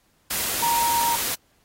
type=tone in noise; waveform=sine; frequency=936 Hz; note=A#5; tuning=7 cents sharp; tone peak=-20 dBFS; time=0.62-1.16 s; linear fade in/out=10 ms; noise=white; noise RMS=-26 dBFS; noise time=0.3-1.35 s; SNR=+3 dB; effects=pink hiss -64 dBFS RMS until 1.64 s + AAC 48 kbps